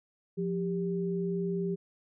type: tone pair together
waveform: sine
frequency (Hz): 176.2 / 395.6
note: F3 / G4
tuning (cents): +16 / +16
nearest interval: octave + major second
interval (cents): 1400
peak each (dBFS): -31 / -32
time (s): 0.37-1.76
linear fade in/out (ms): 20
effects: none